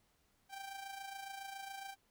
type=tone with amplitude modulation; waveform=sawtooth; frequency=784 Hz; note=G5; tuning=in tune; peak=-39 dBFS; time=0.49-1.96 s; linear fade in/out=50 ms; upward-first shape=sine; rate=27.2 Hz; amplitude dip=55%; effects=pink hiss -75 dBFS RMS until 2.1 s